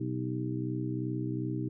harmonic tone with a mistuned harmonic, 62.7 Hz, B1, 27 cents sharp, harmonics 2 / 3 / 4 / 5 / 6, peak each -34 / -41 / -40 / -35 / -42 dBFS, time 0-1.69 s, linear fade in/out 10 ms, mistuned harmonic 6, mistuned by +72 cents, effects none

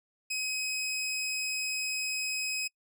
20% pulse tone, 2535 Hz, D#7, 32 cents sharp, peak -26 dBFS, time 0.3-2.68 s, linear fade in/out 10 ms, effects noise-tail reverb RT60 0.1 s tail -26 dB re dry

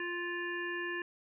harmonic tone, 349.2 Hz, F4, in tune, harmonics 1 / 3 / 5 / 7 / 8, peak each -39 / -45 / -37 / -48 / -48 dBFS, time 0-1.02 s, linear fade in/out 2 ms, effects none

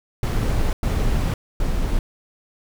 brown noise bursts at uneven times, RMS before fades -20 dBFS, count 3, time 0.23-0.73 / 0.83-1.34 / 1.6-1.99 s, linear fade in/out 2 ms, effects none

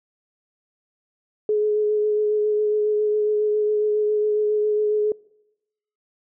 sine tone with vibrato, 422.8 Hz, G#4, 31 cents sharp, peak -17 dBFS, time 1.49-5.12 s, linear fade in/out 2 ms, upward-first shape sine, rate 7.3 Hz, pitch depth 14 cents each way, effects noise-tail reverb RT60 0.9 s tail -24 dB re dry

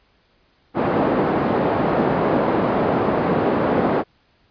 pink band-pass noise, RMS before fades -19 dBFS, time 0.74-4.04 s, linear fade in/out 50 ms, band 220 to 880 Hz, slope 12 dB/octave, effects pink hiss -60 dBFS RMS until 4.5 s + resampled to 11025 Hz

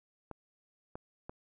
clicks, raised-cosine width 1 ms, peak -28 dBFS, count 3, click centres 0.313 / 0.955 / 1.295 s, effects none

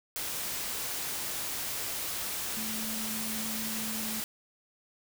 sine tone in noise, 220 Hz, A3, in tune, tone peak -38 dBFS, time 2.57-4.2 s, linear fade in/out 0 ms, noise white, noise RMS -35 dBFS, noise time 0.16-4.24 s, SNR -6 dB, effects none

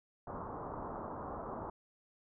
white low-pass noise, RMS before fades -43 dBFS, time 0.27-1.7 s, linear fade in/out 5 ms, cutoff 1200 Hz, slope 48 dB/octave, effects none

